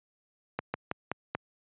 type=slowing click train; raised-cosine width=0.5 ms; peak=-15 dBFS; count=5; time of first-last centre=0.59-1.35 s; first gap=150 ms; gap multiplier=1.16; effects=high-pass 100 Hz 12 dB/octave + resampled to 8000 Hz